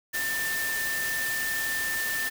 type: tone in noise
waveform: sine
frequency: 1786 Hz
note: A6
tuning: 25 cents sharp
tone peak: -28 dBFS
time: 0.13-2.3 s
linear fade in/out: 20 ms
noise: white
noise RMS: -33 dBFS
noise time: 0.13-2.3 s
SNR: +2 dB
effects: none